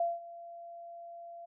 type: tone with ADSR envelope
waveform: sine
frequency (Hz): 684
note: F5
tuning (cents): -36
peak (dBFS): -26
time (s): 0-1.46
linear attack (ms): 4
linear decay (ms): 190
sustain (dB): -18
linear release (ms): 14
effects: none